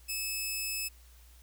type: tone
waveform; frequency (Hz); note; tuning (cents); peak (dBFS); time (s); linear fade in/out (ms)
10% pulse; 2600; E7; -24; -24; 0.08-0.89; 20
effects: added 60 Hz sine -54 dBFS peak until 1.42 s + white hiss -62 dBFS RMS until 1.42 s